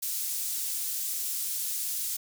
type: high-pass noise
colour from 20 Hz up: pink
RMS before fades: -32 dBFS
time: 0.02-2.17 s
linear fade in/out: 10 ms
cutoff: 7900 Hz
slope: 12 dB/octave
effects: none